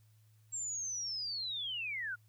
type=linear sweep; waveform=sine; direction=down; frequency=7560 to 1383 Hz; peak=-36 dBFS; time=0.52-2.16 s; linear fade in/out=20 ms; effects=added 108 Hz sine -62 dBFS peak until 2.28 s + white hiss -75 dBFS RMS until 2.28 s